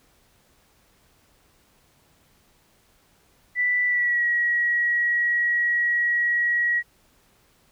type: tone with pitch glide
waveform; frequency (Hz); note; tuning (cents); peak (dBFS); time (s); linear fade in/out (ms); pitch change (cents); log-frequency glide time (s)
sine; 1975.5 to 1910.4; B6 to A#6; 0 to +42; -19; 3.55-6.83; 50; -58; 3.86-4.24
effects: pink hiss -61 dBFS RMS until 7.71 s